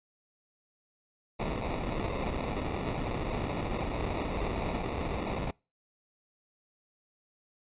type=noise with sample-and-hold; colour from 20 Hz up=pink; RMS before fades=-33 dBFS; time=1.39-5.51 s; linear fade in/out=10 ms; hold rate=1575 Hz; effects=noise-tail reverb RT60 0.3 s tail -26 dB re dry + resampled to 8000 Hz